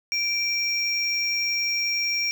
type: tone pair together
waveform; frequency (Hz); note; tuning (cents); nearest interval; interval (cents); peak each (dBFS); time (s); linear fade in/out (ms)
triangle; 2347 / 5582; D7 / F8; -2 / -2; octave + minor third; 1500; -24; 0.12-2.31; 0
effects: 8-bit